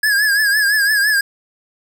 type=tone with vibrato; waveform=square; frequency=1670 Hz; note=G#6; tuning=9 cents sharp; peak=-13 dBFS; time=0.03-1.21 s; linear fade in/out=5 ms; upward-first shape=triangle; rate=5.9 Hz; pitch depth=93 cents each way; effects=none